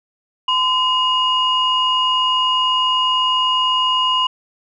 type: tone pair together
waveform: sine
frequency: 1022 / 2870 Hz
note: C6 / F7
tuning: -41 / +47 cents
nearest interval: octave + tritone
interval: 1788 cents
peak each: -16 dBFS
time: 0.48-4.27 s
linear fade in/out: 5 ms
effects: tanh soft clip ceiling -7 dBFS